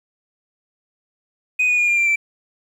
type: tone with pitch steps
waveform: sine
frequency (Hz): 2496 / 2463 / 2431 / 2398 / 2367 / 2336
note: D#7 / D#7 / D#7 / D7 / D7 / D7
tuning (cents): +5 / -18 / -41 / +36 / +13 / -10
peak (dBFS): -12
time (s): 1.59-2.16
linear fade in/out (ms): 10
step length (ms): 95
effects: tanh soft clip ceiling -13 dBFS + 8-bit